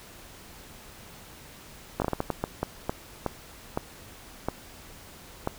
slowing click train, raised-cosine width 1 ms, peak -12 dBFS, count 14, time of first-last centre 2-5.474 s, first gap 19 ms, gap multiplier 1.39, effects pink hiss -48 dBFS RMS until 5.58 s

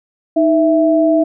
sine tone pair together, 313 / 659.3 Hz, D#4 / E5, +10 / 0 cents, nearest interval octave + minor second, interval 1290 cents, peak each -12 dBFS, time 0.36-1.24 s, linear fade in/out 10 ms, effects none

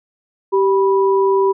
sine tone pair together, 388.8 / 981 Hz, G4 / B5, -14 / -12 cents, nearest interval octave + major third, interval 1602 cents, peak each -12 / -18 dBFS, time 0.52-1.53 s, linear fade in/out 20 ms, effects none

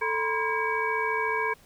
sine tone cluster, 442.2 / 964 / 1038 / 1630 / 2268 Hz, A4 / B5 / C6 / G#6 / C#7, +9 / -42 / -14 / -33 / +39 cents, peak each -31 dBFS, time 0.01-1.54 s, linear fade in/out 10 ms, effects pink hiss -57 dBFS RMS until 1.65 s

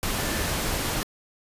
sine tone in noise, 1760 Hz, A6, in tune, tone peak -38 dBFS, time 0.18-0.48 s, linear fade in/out 0 ms, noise pink, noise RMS -27 dBFS, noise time 0.03-1.03 s, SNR -14 dB, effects resampled to 32000 Hz

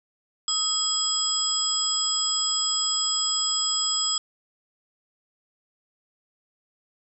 sine tone cluster, 1269 / 3314 / 5040 / 7740 Hz, D#6 / G#7 / D#8 / B8, +34 / -4 / +21 / -36 cents, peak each -34 / -28 / -26 / -27 dBFS, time 0.48-4.18 s, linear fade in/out 2 ms, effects none

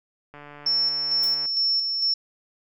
click train, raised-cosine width 0.5 ms, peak -28 dBFS, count 164, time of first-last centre 0.34-1.456 s, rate 146 Hz
sine tone with tremolo, 5400 Hz, E8, 41 cents sharp, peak -19 dBFS, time 0.66-2.14 s, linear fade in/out 5 ms, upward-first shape square, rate 2.2 Hz, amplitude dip 40%
blue noise with exponential decay, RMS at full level -34 dBFS, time 1.23-1.42 s, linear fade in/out 2 ms, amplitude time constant 41 ms
effects none

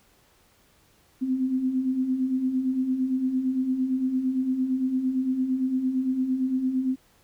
sine beating tone pair, 252.1 / 260.9 Hz, B3 / C4, +36 / -5 cents, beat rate 8.8 Hz, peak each -31 / -23 dBFS, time 1.21-6.96 s, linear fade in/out 20 ms, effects pink hiss -61 dBFS RMS until 7.23 s

